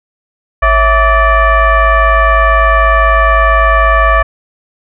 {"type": "tone with frequency modulation", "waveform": "sine", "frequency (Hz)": 551, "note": "C#5", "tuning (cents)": -11, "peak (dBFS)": -5, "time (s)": [0.62, 4.23], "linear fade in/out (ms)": 10, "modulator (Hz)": 603, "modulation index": 2.1, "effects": []}